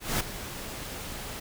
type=noise with ADSR envelope; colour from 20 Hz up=pink; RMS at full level=-26 dBFS; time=0-1.4 s; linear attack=200 ms; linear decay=11 ms; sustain=-12 dB; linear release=8 ms; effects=none